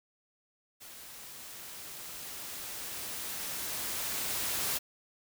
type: noise with level ramp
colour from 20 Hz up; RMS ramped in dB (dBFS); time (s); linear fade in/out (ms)
white; -49 to -32; 0.8-4.79; 20
effects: none